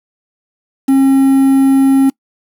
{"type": "tone with quantisation", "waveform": "triangle", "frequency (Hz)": 270, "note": "C#4", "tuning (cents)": -45, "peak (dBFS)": -4, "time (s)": [0.88, 2.1], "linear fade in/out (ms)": 10, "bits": 5, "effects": ["noise-tail reverb RT60 0.1 s tail -24 dB re dry"]}